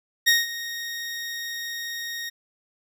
20% pulse tone with ADSR envelope, 1864.7 Hz, A#6, in tune, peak -9 dBFS, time 0.26-2.3 s, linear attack 20 ms, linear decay 180 ms, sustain -16 dB, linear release 16 ms, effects none

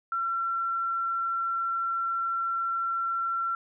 sine tone, 1357 Hz, E6, 50 cents sharp, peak -26 dBFS, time 0.12-3.55 s, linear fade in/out 2 ms, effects none

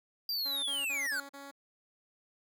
square linear sweep, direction down, 4800 to 1405 Hz, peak -32 dBFS, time 0.29-1.2 s, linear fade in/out 2 ms
10% pulse tone bursts, 279.1 Hz, C#4, 12 cents sharp, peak -37 dBFS, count 5, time 0.45-1.514 s, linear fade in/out 10 ms, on 180 ms, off 41 ms
effects none

